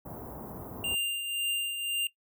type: band-stop noise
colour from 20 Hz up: pink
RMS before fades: -40 dBFS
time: 0.05-0.95 s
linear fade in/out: 10 ms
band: 1000 to 15000 Hz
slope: 24 dB/octave
type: tone with tremolo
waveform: square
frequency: 2794 Hz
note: F7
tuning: in tune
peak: -27 dBFS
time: 0.84-2.07 s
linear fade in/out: 2 ms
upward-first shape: triangle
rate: 1.9 Hz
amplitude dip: 55%
effects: noise-tail reverb RT60 0.1 s tail -18 dB re dry + high-pass 80 Hz 12 dB/octave